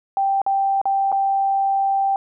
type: tone with dropouts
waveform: sine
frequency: 784 Hz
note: G5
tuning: in tune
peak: -16 dBFS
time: 0.17-2.16 s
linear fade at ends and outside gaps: 1 ms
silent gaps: 0.417-0.464 / 0.815-0.855 / 1.118-1.125 s
effects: none